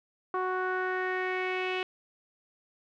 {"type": "tone with low-pass filter sweep", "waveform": "sawtooth", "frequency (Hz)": 370, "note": "F#4", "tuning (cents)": 0, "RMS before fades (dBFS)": -31, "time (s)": [0.34, 1.83], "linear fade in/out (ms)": 2, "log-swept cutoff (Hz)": [1200, 2800], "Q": 4, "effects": []}